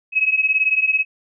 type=beating tone pair; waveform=sine; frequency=2547 / 2565 Hz; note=D#7 / E7; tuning=+40 / -48 cents; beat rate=18 Hz; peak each=-19 / -17 dBFS; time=0.12-1.05 s; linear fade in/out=50 ms; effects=none